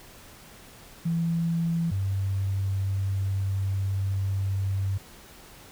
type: tone pair in turn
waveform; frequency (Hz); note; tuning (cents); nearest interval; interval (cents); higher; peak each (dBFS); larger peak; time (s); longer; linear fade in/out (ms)
sine; 167.2 / 97.23; E3 / G2; +25 / -14; major sixth; 939; first; -23 / -24; first; 1.05-1.91 / 1.91-4.98; second; 10
effects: pink hiss -49 dBFS RMS until 5.71 s